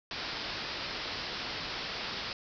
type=low-pass noise; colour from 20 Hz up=white; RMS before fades=-38 dBFS; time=0.11-2.33 s; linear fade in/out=2 ms; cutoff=5300 Hz; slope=96 dB/octave; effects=none